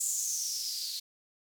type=noise with band-pass filter sweep; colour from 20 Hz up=violet; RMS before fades=-34 dBFS; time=0-1 s; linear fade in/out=10 ms; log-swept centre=7500 to 4200 Hz; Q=6.9; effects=none